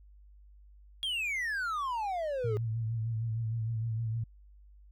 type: exponential sweep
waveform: triangle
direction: down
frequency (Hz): 3322 to 407.1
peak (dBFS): -29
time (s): 1.03-2.57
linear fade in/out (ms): 0
type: tone with vibrato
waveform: sine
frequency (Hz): 113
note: A2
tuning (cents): +47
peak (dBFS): -30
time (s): 2.44-4.24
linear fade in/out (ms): 5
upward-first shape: sine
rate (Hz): 6.5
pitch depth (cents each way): 48
effects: added 50 Hz sine -53 dBFS peak until 4.91 s